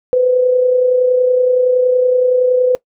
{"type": "tone with amplitude modulation", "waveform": "sine", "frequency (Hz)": 503, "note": "B4", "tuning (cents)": 32, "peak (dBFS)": -7, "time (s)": [0.13, 2.75], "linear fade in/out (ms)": 0, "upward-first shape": "sine", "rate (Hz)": 30.7, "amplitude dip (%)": 45, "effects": ["noise-tail reverb RT60 0.1 s tail -21 dB re dry"]}